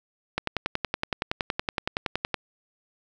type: click train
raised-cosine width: 0.3 ms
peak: -9 dBFS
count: 22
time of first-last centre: 0.38-2.343 s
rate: 10.7 Hz
effects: none